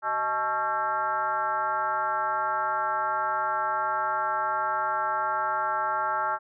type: tone with frequency modulation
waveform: sine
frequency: 1108.7 Hz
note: C#6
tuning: in tune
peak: -24 dBFS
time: 0.02-6.39 s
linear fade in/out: 50 ms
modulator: 242 Hz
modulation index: 1.7
effects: none